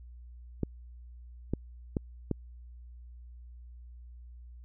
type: clicks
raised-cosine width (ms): 3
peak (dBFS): -16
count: 4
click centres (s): 0.633 / 1.536 / 1.968 / 2.313
effects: added 60 Hz sine -46 dBFS peak until 4.64 s